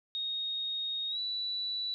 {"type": "tone with pitch glide", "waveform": "sine", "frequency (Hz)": [3729, 3951], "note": ["A#7", "B7"], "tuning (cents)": [0, 0], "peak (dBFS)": -32, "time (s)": [0.15, 1.94], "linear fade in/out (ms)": 0, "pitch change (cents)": 100, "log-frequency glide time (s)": [1.09, 1.19], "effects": []}